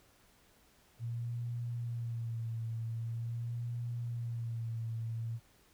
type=tone with vibrato; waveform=sine; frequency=116.54 Hz; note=A#2; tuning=in tune; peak=-35 dBFS; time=0.99-5.4 s; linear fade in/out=50 ms; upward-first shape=sine; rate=0.44 Hz; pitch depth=42 cents each way; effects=pink hiss -66 dBFS RMS until 5.73 s